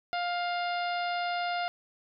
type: harmonic tone with a mistuned harmonic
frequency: 703 Hz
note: F5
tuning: 11 cents sharp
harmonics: 1 / 2 / 3 / 4 / 5 / 6 / 7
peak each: -30 / -36 / -40 / -42 / -44 / -46 / -47 dBFS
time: 0.13-1.68 s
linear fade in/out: 0 ms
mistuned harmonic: 5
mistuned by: +17 cents
effects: none